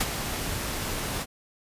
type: noise with ADSR envelope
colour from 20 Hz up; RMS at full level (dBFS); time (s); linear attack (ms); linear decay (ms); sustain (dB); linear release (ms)
pink; -22; 0-1.26; 9; 35; -9; 45
effects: resampled to 32000 Hz

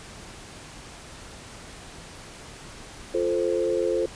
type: chord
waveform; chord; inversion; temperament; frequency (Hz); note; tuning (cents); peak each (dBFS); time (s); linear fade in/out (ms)
sine; F major; none; equal with one note detuned; 349.2 / 437.7 / 523.3; F4 / A4 / C5; 0 / -9 / 0; -26; 3.14-4.06; 5
effects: pink hiss -43 dBFS RMS until 4.15 s + resampled to 22050 Hz

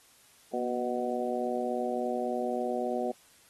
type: harmonic tone with a mistuned harmonic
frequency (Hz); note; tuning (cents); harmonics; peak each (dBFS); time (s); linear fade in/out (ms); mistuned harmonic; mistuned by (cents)
123.47; B2; 0; 2 / 3 / 4 / 5 / 6; -35 / -35 / -35 / -35 / -35; 0.53-3.12; 10; 2; -35
effects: white hiss -60 dBFS RMS until 3.49 s + AAC 32 kbps

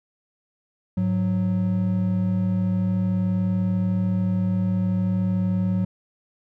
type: tone pair together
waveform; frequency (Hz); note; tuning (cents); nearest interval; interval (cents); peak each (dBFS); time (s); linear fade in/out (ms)
triangle; 103.83 / 184.31; G#2 / F#3; 0 / -6; minor seventh; 994; -23 / -19; 0.97-5.85; 5
effects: none

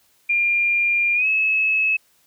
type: tone with pitch glide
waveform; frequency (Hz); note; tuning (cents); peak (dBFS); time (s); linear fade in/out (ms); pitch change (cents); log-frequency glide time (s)
sine; 2400 to 2587; D7 to E7; +37 to -33; -16; 0.29-1.97; 10; +130; 1.15-1.27
effects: white hiss -60 dBFS RMS until 2.26 s

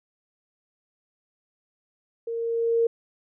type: tone with level ramp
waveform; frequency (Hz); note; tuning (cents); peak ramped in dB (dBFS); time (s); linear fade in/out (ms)
sine; 461.8; A#4; -16; -28 to -17; 2.27-2.87; 5
effects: none

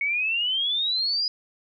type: exponential sweep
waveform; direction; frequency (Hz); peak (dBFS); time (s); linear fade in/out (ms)
sine; up; 2208 to 4978; -22; 0.01-1.28; 2
effects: none

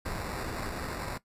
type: noise with sample-and-hold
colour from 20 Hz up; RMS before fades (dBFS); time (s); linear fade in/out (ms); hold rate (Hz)
pink; -36; 0.05-1.18; 10; 3150
effects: noise-tail reverb RT60 0.1 s tail -17 dB re dry + resampled to 32000 Hz

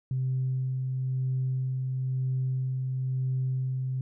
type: tone with tremolo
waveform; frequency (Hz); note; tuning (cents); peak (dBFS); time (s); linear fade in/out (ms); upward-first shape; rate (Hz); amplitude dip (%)
sine; 130; C3; -11; -24; 0.11-4.01; 2; sine; 1; 30
effects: tanh soft clip ceiling -21 dBFS

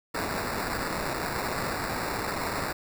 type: noise with sample-and-hold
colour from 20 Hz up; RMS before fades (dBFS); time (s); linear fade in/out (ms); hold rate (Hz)
white; -31; 0.14-2.73; 10; 3150
effects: none

